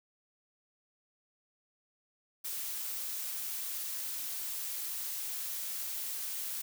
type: noise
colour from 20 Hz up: blue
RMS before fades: -38 dBFS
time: 2.44-6.62 s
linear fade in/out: 10 ms
effects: none